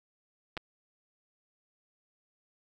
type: clicks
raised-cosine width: 0.3 ms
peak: -21 dBFS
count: 2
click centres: 0.569 / 0.575 s
effects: none